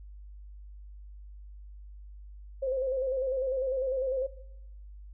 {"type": "tone with vibrato", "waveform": "sine", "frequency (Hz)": 525, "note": "C5", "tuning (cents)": 6, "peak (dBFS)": -27, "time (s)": [2.62, 4.27], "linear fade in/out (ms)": 10, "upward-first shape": "square", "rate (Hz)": 10, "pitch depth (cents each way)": 49, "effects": ["noise-tail reverb RT60 0.8 s tail -17 dB re dry", "added 50 Hz sine -44 dBFS peak until 5.13 s"]}